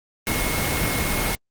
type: tone in noise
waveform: sine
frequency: 2163 Hz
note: C#7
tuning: 43 cents flat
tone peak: -29 dBFS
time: 0.27-1.35 s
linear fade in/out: 0 ms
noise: pink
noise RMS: -23 dBFS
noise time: 0.27-1.35 s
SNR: -9 dB
effects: Opus 32 kbps